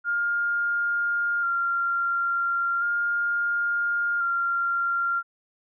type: tone with vibrato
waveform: sine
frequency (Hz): 1396.9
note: F6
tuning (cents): 0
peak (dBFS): -22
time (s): 0.04-5.23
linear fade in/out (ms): 50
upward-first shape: square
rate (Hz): 0.36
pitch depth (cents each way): 16
effects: none